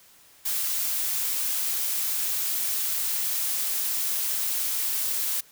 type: noise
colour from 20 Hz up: blue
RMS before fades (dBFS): -27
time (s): 0.45-5.41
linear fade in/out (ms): 10
effects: white hiss -55 dBFS RMS until 5.51 s